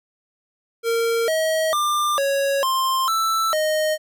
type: tone with pitch steps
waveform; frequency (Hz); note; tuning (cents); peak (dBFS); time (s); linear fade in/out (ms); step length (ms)
square; 460.8 / 637 / 1193 / 554 / 1052 / 1325 / 620; A#4 / D#5 / D6 / C#5 / C6 / E6 / D#5; -20 / +41 / +27 / -1 / +9 / +9 / -6; -19; 0.83-3.98; 50; 450
effects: none